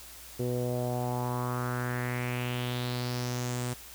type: tone with low-pass filter sweep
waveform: sawtooth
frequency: 123.3 Hz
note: B2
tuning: 2 cents flat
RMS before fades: -32 dBFS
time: 0.39-3.74 s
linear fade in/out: 10 ms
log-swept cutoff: 430 to 8800 Hz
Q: 3.7
effects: added 60 Hz sine -55 dBFS peak until 3.94 s + white hiss -48 dBFS RMS until 3.94 s